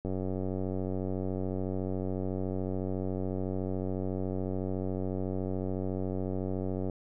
click train, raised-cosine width 2 ms, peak -21 dBFS, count 644, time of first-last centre 0.05-6.898 s, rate 93.9 Hz, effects none

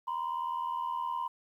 sine tone pair together, 949 / 1028.6 Hz, A#5 / C6, +31 / -30 cents, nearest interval minor second, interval 139 cents, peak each -33 / -33 dBFS, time 0.07-1.28 s, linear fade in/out 10 ms, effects tanh soft clip ceiling -27 dBFS + 11-bit

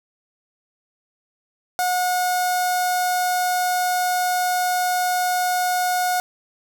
sawtooth tone with notch filter, 725 Hz, F#5, 35 cents flat, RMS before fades -21 dBFS, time 1.79-6.2 s, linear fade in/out 0 ms, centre 2700 Hz, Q 1.1, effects none

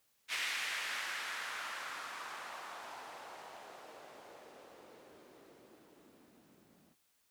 violet noise with low-pass filter sweep, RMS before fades -45 dBFS, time 0.28-6.96 s, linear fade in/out 50 ms, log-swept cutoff 2300 to 210 Hz, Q 1.7, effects white hiss -75 dBFS RMS until 7.3 s

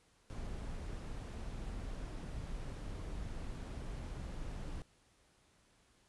brown noise, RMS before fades -43 dBFS, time 0.3-4.82 s, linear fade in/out 0 ms, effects pink hiss -70 dBFS RMS until 6.08 s + resampled to 24000 Hz

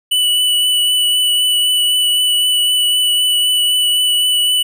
square tone with vibrato, 2966 Hz, F#7, 4 cents sharp, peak -12 dBFS, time 0.11-4.63 s, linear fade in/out 10 ms, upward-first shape triangle, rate 3.9 Hz, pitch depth 16 cents each way, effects none

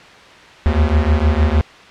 square beating tone pair, 73.42 / 79.92 Hz, D2 / D#2, 0 / +47 cents, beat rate 6.5 Hz, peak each -15 / -16 dBFS, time 0.66-1.61 s, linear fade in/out 0 ms, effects white hiss -40 dBFS RMS until 1.9 s + low-pass 3000 Hz 12 dB/octave

